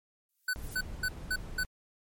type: noise with exponential growth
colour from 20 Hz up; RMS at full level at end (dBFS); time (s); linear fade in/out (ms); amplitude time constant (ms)
violet; -41; 0.29-0.75; 1; 100
type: tone bursts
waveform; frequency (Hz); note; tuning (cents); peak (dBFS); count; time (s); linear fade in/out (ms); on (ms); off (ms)
square; 1500; F#6; +23; -29; 5; 0.48-1.635; 5; 55; 220
type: noise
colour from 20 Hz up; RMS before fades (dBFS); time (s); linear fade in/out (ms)
brown; -41; 0.56-1.65; 0
effects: MP3 64 kbps